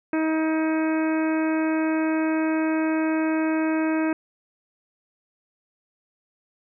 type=harmonic tone; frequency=316.8 Hz; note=D#4; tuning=31 cents sharp; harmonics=1 / 2 / 3 / 4 / 5 / 6 / 7 / 8; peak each=-21 / -30 / -34 / -37 / -34 / -41 / -39 / -39 dBFS; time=0.13-4.13 s; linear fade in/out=2 ms; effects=none